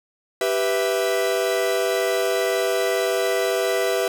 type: chord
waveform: 45% pulse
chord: E minor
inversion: first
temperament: equal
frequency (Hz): 392 / 493.9 / 659.3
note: G4 / B4 / E5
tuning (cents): 0 / 0 / 0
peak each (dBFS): -24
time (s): 0.41-4.08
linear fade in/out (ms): 2
effects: none